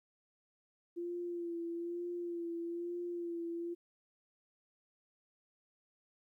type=tone with vibrato; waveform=sine; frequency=343.5 Hz; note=F4; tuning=29 cents flat; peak=-37 dBFS; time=0.96-3.75 s; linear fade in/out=20 ms; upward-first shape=sine; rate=1.1 Hz; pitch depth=31 cents each way; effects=13-bit